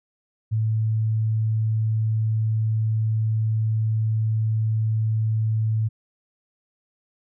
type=tone; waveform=sine; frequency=110 Hz; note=A2; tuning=in tune; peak=-19 dBFS; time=0.51-5.89 s; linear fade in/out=20 ms; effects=none